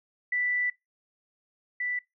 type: tone pair in turn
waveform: sine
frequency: 1975.5 / 1975.5 Hz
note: B6 / B6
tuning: 0 / 0 cents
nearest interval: unison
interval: 0 cents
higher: neither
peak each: -25 / -28 dBFS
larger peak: first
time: 0.32-0.7 / 1.8-1.99 s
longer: first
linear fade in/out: 5 ms
effects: noise-tail reverb RT60 0.2 s tail -22 dB re dry